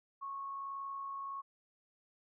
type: tone with amplitude modulation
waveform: sine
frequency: 1100 Hz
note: C#6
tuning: 14 cents flat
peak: -38 dBFS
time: 0.21-1.42 s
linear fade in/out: 20 ms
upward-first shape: sine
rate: 61.4 Hz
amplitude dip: 30%
effects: none